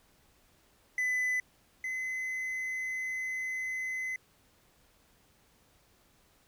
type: tone pair in turn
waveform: triangle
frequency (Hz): 2005 / 2037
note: B6 / C7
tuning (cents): +26 / -47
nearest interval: unison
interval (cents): 27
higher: second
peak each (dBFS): -26 / -31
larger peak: first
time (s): 0.98-1.4 / 1.84-4.16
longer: second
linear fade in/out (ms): 2
effects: pink hiss -66 dBFS RMS until 6.47 s